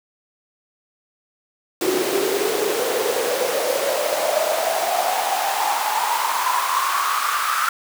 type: noise with high-pass filter sweep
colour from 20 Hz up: pink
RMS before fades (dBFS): -21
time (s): 1.81-7.69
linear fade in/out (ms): 2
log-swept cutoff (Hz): 350 to 1300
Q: 7.9
effects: none